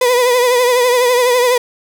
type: tone with vibrato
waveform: 35% pulse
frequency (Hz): 493.9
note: B4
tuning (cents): 0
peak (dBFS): -8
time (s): 0.01-1.58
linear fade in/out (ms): 5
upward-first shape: triangle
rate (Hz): 12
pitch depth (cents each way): 67
effects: none